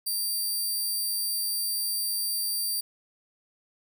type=tone; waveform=10% pulse; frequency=4699 Hz; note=D8; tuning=in tune; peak=-20 dBFS; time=0.06-2.81 s; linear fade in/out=10 ms; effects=none